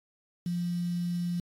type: tone with quantisation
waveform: sine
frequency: 174.61 Hz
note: F3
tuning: in tune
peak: -28 dBFS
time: 0.46-1.4 s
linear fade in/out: 2 ms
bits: 8
effects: AAC 48 kbps